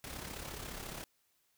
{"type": "noise with amplitude modulation", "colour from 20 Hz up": "pink", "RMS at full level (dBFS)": -42, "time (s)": [0.04, 1.04], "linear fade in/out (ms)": 0, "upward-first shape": "sine", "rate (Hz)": 34.3, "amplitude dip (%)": 55, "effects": ["white hiss -75 dBFS RMS until 1.57 s"]}